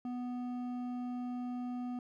sine tone with hard clipping, 246.9 Hz, B3, in tune, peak -38 dBFS, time 0.05-1.99 s, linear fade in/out 2 ms, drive 8 dB, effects none

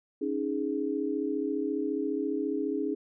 sine chord, C# suspended second, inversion none, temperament just, 277.2 / 311.8 / 415.8 Hz, C#4 / D#4 / G#4, 0 / +4 / +2 cents, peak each -32 dBFS, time 0.21-2.95 s, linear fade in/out 10 ms, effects none

